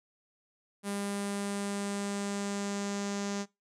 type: tone with low-pass filter sweep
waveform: sawtooth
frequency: 201.1 Hz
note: G3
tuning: 44 cents sharp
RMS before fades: -35 dBFS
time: 0.83-3.46 s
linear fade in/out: 50 ms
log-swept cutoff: 10000 to 6600 Hz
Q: 3
effects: noise-tail reverb RT60 0.2 s tail -20 dB re dry